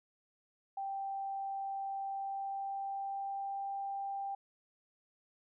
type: tone with pitch glide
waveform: sine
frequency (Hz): 784 to 790.4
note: G5 to G5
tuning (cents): 0 to +14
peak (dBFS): -36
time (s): 0.77-4.35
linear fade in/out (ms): 5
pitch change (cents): +14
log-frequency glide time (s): 2.03-3.73
effects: none